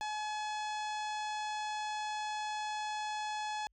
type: harmonic tone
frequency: 850 Hz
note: G#5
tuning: 40 cents sharp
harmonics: 1 / 2 / 3 / 4 / 5 / 6 / 7 / 8 / 9 / 10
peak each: -36 / -45 / -48 / -48 / -52 / -53 / -57 / -54 / -62 / -63 dBFS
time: 0.01-3.67 s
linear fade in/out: 0 ms
effects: added 50 Hz sine -70 dBFS peak until 3.72 s